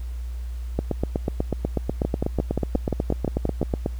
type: two click trains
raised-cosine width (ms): 2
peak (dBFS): -9 / -9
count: 10 / 26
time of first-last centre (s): 2.05-3.629 / 0.79-3.861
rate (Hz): 5.7 / 8.14
effects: added 60 Hz sine -28 dBFS peak until 3.99 s + pink hiss -53 dBFS RMS until 3.99 s